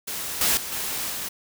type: noise with level steps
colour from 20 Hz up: white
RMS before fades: -31 / -21 / -33 / -29 / -31 dBFS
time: 0.07-1.29 s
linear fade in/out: 10 ms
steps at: 0.41 / 0.57 / 0.72 / 1.1 s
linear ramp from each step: 2 ms
effects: none